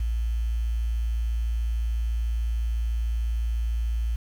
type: tone with quantisation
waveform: sine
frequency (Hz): 56.9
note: A#1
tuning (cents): -41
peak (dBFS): -23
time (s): 0-4.16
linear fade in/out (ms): 5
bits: 8
effects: none